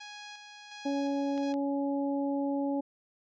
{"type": "tone with tremolo", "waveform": "10% pulse", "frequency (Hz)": 830.6, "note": "G#5", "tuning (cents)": 0, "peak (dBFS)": -35, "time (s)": [0, 1.53], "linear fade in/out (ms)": 10, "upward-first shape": "square", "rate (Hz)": 1.4, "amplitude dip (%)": 40}
{"type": "harmonic tone", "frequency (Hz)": 280, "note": "C#4", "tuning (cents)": 18, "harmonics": [1, 2, 3], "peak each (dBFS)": [-29, -35, -39], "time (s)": [0.85, 2.81], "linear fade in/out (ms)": 10}
{"type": "clicks", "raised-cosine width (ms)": 0.2, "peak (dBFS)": -30, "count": 2, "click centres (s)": [1.378, 1.54]}
{"effects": ["resampled to 16000 Hz"]}